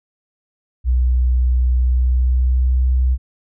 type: tone with pitch glide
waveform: sine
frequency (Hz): 62.2 to 63.58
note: B1 to C2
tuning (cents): +13 to -49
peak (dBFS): -12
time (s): 0.84-3.18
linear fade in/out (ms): 50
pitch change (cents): +38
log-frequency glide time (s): 1.77-2.86
effects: none